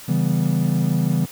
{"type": "chord", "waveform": "triangle", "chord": "C# half-diminished seventh", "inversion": "none", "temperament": "equal", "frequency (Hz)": [138.59, 164.81, 196, 246.9], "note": ["C#3", "E3", "G3", "B3"], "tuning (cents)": [0, 0, 0, 0], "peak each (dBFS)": [-20, -18, -22, -24], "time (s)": [0.08, 1.26], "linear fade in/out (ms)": 10, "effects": ["white hiss -40 dBFS RMS until 1.31 s"]}